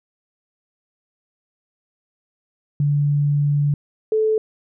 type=tone pair in turn; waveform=sine; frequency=144.9 / 435.7 Hz; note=D3 / A4; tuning=-23 / -17 cents; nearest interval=octave + perfect fifth; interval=1906 cents; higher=second; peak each=-15 dBFS; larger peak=neither; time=2.8-3.74 / 4.12-4.38 s; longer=first; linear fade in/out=2 ms; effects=none